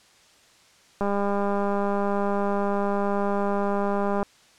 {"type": "click train", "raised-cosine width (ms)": 1, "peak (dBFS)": -13, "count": 648, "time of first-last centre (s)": [1.01, 4.229], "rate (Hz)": 201, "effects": ["white hiss -56 dBFS RMS until 4.58 s", "low-pass 7000 Hz 12 dB/octave"]}